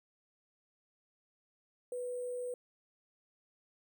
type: tone with sample-and-hold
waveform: sine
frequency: 493.9 Hz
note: B4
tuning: in tune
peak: -36 dBFS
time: 1.92-2.54 s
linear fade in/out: 2 ms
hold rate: 8820 Hz
effects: none